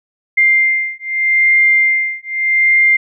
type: beating tone pair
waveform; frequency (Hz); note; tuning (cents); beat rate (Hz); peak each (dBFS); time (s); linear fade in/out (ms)
sine; 2100 / 2100.81; C7 / C7; +6 / +6; 0.81; -13; 0.37-2.97; 10
effects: none